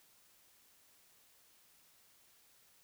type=silence; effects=white hiss -67 dBFS RMS until 2.83 s